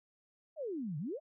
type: exponential two-way sweep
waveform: sine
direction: down then up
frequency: 672 to 138.59 to 672 Hz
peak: -36 dBFS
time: 0.56-1.2 s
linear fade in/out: 50 ms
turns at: 0.98 s
effects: none